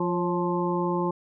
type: harmonic tone with a mistuned harmonic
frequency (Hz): 175.2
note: F3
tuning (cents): +6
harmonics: 1 / 2 / 3 / 5 / 6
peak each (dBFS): -28 / -27 / -34 / -31 / -32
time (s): 0-1.11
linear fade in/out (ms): 5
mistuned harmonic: 3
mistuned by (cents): +48
effects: none